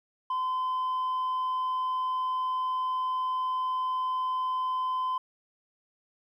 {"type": "tone", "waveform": "sine", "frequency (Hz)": 1024, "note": "C6", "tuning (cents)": -38, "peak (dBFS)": -24, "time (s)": [0.3, 5.18], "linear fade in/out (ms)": 5, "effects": ["tanh soft clip ceiling -26 dBFS", "11-bit"]}